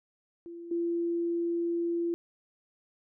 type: tone with level steps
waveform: sine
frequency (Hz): 340.7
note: F4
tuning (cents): -43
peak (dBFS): -40 / -27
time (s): 0.46-2.14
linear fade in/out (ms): 0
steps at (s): 0.71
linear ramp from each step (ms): 5
effects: none